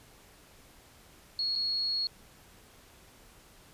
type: tone with dropouts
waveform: sine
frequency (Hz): 4324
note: C#8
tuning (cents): -44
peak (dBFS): -28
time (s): 1.39-2.07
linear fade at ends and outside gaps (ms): 1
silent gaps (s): 1.554-1.559
effects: pink hiss -57 dBFS RMS until 3.73 s + resampled to 32000 Hz